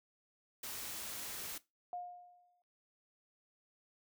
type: noise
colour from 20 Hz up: white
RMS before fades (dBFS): -44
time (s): 0.63-1.58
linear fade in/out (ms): 5
type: tone with exponential decay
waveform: sine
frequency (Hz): 712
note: F5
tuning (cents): +33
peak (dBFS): -38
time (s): 1.93-2.62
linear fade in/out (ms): 1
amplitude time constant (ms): 150
effects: noise-tail reverb RT60 0.2 s tail -18 dB re dry